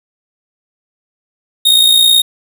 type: tone with amplitude modulation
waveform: 45% pulse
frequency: 3717 Hz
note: A#7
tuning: 6 cents flat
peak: -4 dBFS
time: 1.65-2.22 s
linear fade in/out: 10 ms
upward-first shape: sine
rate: 58.8 Hz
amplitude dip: 55%
effects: 7-bit